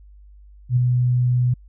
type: tone with ADSR envelope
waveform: sine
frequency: 124 Hz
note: B2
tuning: 7 cents sharp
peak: -12 dBFS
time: 0.69-1.54 s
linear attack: 74 ms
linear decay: 12 ms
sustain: -3 dB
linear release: 7 ms
effects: added 50 Hz sine -43 dBFS peak until 1.68 s